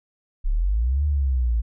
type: linear two-way sweep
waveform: sine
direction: up then down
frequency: 30.6 to 74.8 to 54.6 Hz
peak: -18 dBFS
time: 0.44-1.62 s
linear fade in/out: 20 ms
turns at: 1.05 s
effects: none